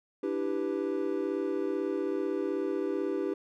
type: chord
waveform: triangle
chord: E minor seventh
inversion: third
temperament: equal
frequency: 293.7 / 329.6 / 392 / 493.9 Hz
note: D4 / E4 / G4 / B4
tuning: 0 / 0 / 0 / 0 cents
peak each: -33 / -33 / -30 / -35 dBFS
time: 0.23-3.34 s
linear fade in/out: 5 ms
effects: none